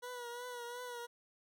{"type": "tone with vibrato", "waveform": "20% pulse", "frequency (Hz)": 485.9, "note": "B4", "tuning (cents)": -28, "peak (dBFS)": -38, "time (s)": [0.02, 1.07], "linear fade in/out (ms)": 20, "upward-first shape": "triangle", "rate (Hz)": 2.8, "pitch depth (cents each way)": 51, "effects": []}